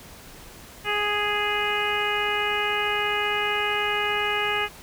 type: harmonic tone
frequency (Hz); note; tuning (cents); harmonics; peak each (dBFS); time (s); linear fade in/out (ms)
415.3; G#4; 0; 1 / 2 / 3 / 4 / 5 / 6 / 7; -30 / -30 / -30 / -30 / -30 / -30 / -30; 0.84-4.69; 50
effects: pink hiss -45 dBFS RMS until 4.82 s